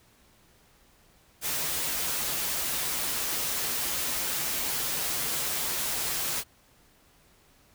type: noise with comb filter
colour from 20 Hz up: white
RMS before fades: -30 dBFS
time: 1.41-6.44 s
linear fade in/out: 50 ms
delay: 10 ms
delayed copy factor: -0.5
effects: pink hiss -61 dBFS RMS until 7.74 s